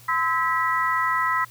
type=harmonic tone with a mistuned harmonic; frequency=324.8 Hz; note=E4; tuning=26 cents flat; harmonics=3 / 4 / 5 / 6; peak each=-24 / -24 / -35 / -25 dBFS; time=0.08-1.45 s; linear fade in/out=10 ms; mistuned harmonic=3; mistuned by=+84 cents; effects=added 120 Hz sine -50 dBFS peak until 1.5 s + white hiss -50 dBFS RMS until 1.5 s